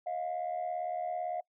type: tone pair together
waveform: sine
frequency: 635.2 / 713 Hz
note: D#5 / F5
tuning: +36 / +36 cents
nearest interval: major second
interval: 200 cents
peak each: -36 / -33 dBFS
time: 0.06-1.41 s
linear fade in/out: 10 ms
effects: noise-tail reverb RT60 0.1 s tail -25 dB re dry + tanh soft clip ceiling -28 dBFS